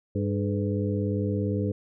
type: harmonic tone with a mistuned harmonic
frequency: 100 Hz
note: G2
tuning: 35 cents sharp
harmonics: 1 / 2 / 3 / 4 / 5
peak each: -27 / -30 / -32 / -33 / -34 dBFS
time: 0.15-1.72 s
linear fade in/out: 5 ms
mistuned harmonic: 4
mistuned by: +95 cents
effects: none